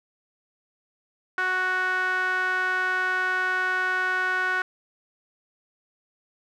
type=tone with band-pass filter; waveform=sawtooth; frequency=370 Hz; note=F#4; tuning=in tune; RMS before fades=-25 dBFS; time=1.38-4.62 s; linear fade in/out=2 ms; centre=1500 Hz; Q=4.7; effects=none